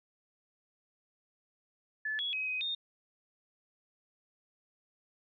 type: tone with pitch steps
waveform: sine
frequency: 1732 / 3356 / 2535 / 2514 / 3666 Hz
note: A6 / G#7 / D#7 / D#7 / A#7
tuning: -28 / +17 / +32 / +17 / -30 cents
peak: -32 dBFS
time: 2.05-2.75 s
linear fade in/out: 5 ms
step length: 140 ms
effects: none